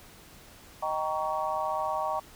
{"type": "chord", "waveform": "sine", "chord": "Eb dominant seventh", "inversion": "none", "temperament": "just", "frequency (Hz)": [622.3, 777.8, 933.4, 1120.1], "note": ["Eb5", "G5", "Bb5", "Db6"], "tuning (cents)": [0, -14, 2, 18], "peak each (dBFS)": -33, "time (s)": [0.82, 2.2], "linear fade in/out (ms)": 10, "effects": ["pink hiss -52 dBFS RMS until 2.35 s"]}